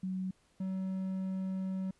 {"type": "tone pair in turn", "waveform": ["sine", "triangle"], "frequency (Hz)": [187, 189.17], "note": ["F#3", "F#3"], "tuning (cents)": [19, 39], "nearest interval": "unison", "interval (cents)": 20, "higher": "second", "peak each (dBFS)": [-33, -31], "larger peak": "second", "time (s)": [[0.03, 0.31], [0.6, 1.91]], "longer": "second", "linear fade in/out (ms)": 5, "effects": ["pink hiss -70 dBFS RMS until 1.99 s", "resampled to 24000 Hz"]}